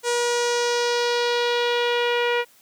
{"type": "tone with low-pass filter sweep", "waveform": "sawtooth", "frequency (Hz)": 480, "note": "B4", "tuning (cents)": -49, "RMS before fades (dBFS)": -22, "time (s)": [0.03, 2.45], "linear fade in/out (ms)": 50, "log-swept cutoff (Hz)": [7900, 2500], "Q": 2.1, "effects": ["white hiss -55 dBFS RMS until 2.61 s", "high-pass 100 Hz 12 dB/octave"]}